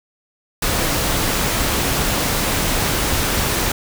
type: noise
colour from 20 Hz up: pink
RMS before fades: -19 dBFS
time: 0.62-3.72 s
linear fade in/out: 5 ms
effects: none